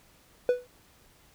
triangle tone with exponential decay, 493.9 Hz, B4, in tune, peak -15 dBFS, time 0.49-0.67 s, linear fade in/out 1 ms, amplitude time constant 38 ms, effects pink hiss -60 dBFS RMS until 1.34 s

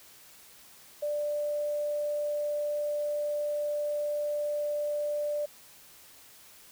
sine tone with quantisation, 590 Hz, D5, 8 cents sharp, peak -28 dBFS, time 1.02-5.46 s, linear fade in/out 10 ms, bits 9, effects white hiss -54 dBFS RMS until 6.71 s

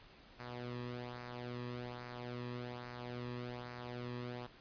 sawtooth tone with flanger, 122.4 Hz, B2, 15 cents flat, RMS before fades -45 dBFS, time 0.39-4.47 s, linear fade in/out 10 ms, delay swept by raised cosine 0.29 to 1.39 ms, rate 1.2 Hz, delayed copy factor -0.65, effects pink hiss -60 dBFS RMS until 4.6 s + resampled to 11025 Hz

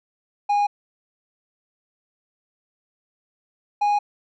triangle tone pair in turn, 820 / 825.2 Hz, G#5 / G#5, -22 / -11 cents, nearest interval unison, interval 11 cents, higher second, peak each -15 dBFS, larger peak neither, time 0.49-0.67 / 3.81-3.99 s, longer neither, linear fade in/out 10 ms, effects resampled to 16000 Hz

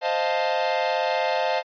45% pulse chord, F dominant seventh, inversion second, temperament equal, 523.3 / 622.3 / 698.5 / 880 Hz, C5 / Eb5 / F5 / A5, 0 / 0 / 0 / 0 cents, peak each -27 dBFS, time 0.01-1.63 s, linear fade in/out 50 ms, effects resampled to 11025 Hz

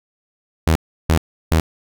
sawtooth tone bursts, 80.2 Hz, E2, 47 cents flat, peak -8 dBFS, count 3, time 0.67-1.599 s, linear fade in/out 0 ms, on 83 ms, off 340 ms, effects none

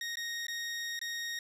20% pulse tone with dropouts, 1867 Hz, A#6, 2 cents sharp, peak -30 dBFS, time 0.01-1.39 s, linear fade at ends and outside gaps 2 ms, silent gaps 0.156-0.17 / 0.468-0.482 / 0.992-1.014 s, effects low-pass 12000 Hz 12 dB/octave

